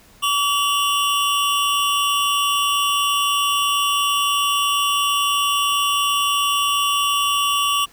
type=tone cluster; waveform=square; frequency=1141 / 2790 / 3008 Hz; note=C#6 / F7 / F#7; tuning=+50 / -2 / +28 cents; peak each=-20 / -23 / -25 dBFS; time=0.22-7.86 s; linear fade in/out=20 ms; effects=pink hiss -50 dBFS RMS until 7.92 s